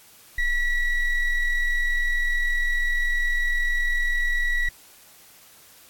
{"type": "ring-modulated tone", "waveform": "triangle", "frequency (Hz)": 960, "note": "B5", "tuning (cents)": -49, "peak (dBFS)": -15, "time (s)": [0.38, 4.69], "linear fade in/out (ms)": 5, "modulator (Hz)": 980, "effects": ["white hiss -51 dBFS RMS until 5.89 s", "AAC 64 kbps"]}